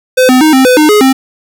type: tone with pitch steps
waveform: square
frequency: 511 / 255.2 / 311.6 / 262.8 / 503 / 305.3 / 419.5 / 264.4 Hz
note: C5 / C4 / D#4 / C4 / B4 / D#4 / G#4 / C4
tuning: -41 / -43 / +3 / +8 / +32 / -33 / +17 / +18 cents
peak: -4 dBFS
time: 0.17-1.13 s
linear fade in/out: 10 ms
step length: 120 ms
effects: none